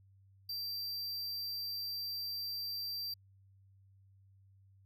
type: tone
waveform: square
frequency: 4699 Hz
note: D8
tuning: in tune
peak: -38 dBFS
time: 0.49-3.14 s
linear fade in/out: 5 ms
effects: added 97 Hz sine -61 dBFS peak until 4.85 s